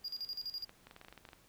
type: tone with tremolo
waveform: triangle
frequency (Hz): 4831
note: D8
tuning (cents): +48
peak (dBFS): -36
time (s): 0.04-0.65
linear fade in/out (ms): 10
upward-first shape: square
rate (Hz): 12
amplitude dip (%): 80
type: clicks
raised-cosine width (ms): 0.3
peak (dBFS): -35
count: 12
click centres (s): 0.694 / 0.87 / 0.911 / 0.964 / 1.014 / 1.048 / 1.084 / 1.126 / 1.177 / 1.252 / 1.289 / 1.332
effects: pink hiss -65 dBFS RMS until 1.48 s